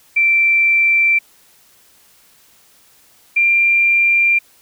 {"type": "tone pair in turn", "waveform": "sine", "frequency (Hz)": [2345, 2379], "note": ["D7", "D7"], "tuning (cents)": [-3, 22], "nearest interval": "unison", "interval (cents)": 25, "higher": "second", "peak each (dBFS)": -10, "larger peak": "neither", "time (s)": [[0.16, 1.19], [3.36, 4.39]], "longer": "neither", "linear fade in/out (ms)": 10, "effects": ["white hiss -51 dBFS RMS until 4.61 s"]}